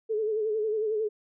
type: tone with vibrato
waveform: sine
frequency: 431.9 Hz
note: A4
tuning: 32 cents flat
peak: -25 dBFS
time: 0.09-1.09 s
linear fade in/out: 20 ms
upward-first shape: sine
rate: 11 Hz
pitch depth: 59 cents each way
effects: none